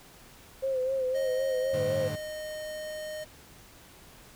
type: tone with vibrato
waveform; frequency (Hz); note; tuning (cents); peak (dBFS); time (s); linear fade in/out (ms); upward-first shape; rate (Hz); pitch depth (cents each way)
sine; 523.3; C5; 0; -26; 0.62-2.09; 20; sine; 3.9; 51
type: tone with pitch glide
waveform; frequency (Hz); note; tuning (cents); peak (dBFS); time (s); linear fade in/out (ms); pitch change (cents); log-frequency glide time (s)
square; 622.3 to 615.9; D#5 to D#5; 0 to -18; -36; 1.14-3.25; 20; -18; 2.02-2.17
type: chord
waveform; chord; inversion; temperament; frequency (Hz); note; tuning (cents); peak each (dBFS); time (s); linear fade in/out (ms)
35% pulse; G suspended second; none; equal with one note detuned; 98 / 110 / 149.83; G2 / A2 / D3; 0 / 0 / +35; -38 / -36 / -35; 1.73-2.16; 10
effects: pink hiss -53 dBFS RMS until 4.35 s